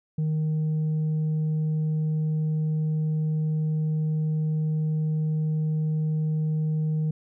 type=tone with tanh clipping; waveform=triangle; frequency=155.4 Hz; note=D#3; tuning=2 cents flat; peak=-23 dBFS; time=0.18-7.11 s; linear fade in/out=5 ms; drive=7 dB; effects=none